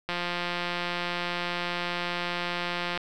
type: click train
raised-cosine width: 0.3 ms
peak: -14 dBFS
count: 506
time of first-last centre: 0.09-2.976 s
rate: 175 Hz
effects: 9-bit